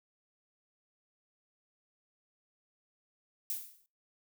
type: noise with exponential decay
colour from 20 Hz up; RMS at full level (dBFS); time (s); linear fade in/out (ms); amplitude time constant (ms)
violet; -33; 3.5-3.86; 0; 77
effects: noise-tail reverb RT60 0.3 s tail -22 dB re dry